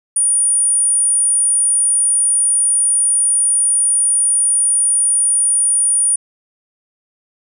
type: tone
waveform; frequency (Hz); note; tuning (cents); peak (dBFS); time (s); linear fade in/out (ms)
sine; 9480; D9; +15; -11; 0.16-6.16; 5
effects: none